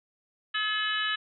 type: harmonic tone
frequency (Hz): 427.3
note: G#4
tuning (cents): +49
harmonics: 3 / 4 / 5 / 6 / 7 / 8 / 9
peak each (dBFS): -34 / -30 / -41 / -39 / -31 / -43 / -37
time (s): 0.54-1.16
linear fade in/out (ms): 10
effects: none